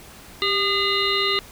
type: harmonic tone with a mistuned harmonic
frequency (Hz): 407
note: G#4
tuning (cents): -35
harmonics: 1 / 3 / 5 / 7 / 9 / 10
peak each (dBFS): -26 / -26 / -26 / -26 / -26 / -26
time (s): 0.42-1.39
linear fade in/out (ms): 0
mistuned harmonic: 1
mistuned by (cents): -57
effects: pink hiss -44 dBFS RMS until 1.51 s